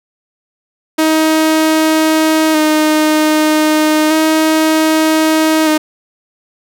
sawtooth tone with vibrato, 311.9 Hz, D#4, 4 cents sharp, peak -5 dBFS, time 0.98-5.78 s, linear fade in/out 10 ms, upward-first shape square, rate 0.32 Hz, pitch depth 20 cents each way, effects none

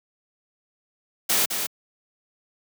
white noise with echo, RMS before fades -21 dBFS, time 1.29-1.46 s, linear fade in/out 10 ms, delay 210 ms, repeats 1, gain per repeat -6 dB, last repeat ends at 1.67 s, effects high-pass 150 Hz 12 dB/octave

